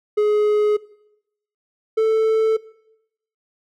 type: tone pair in turn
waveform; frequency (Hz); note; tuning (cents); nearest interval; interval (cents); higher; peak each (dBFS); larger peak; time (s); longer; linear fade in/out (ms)
triangle; 420.4 / 441.4; G#4 / A4; +21 / +5; minor second; 84; second; -12; neither; 0.17-0.77 / 1.97-2.57; neither; 10
effects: noise-tail reverb RT60 0.8 s tail -20 dB re dry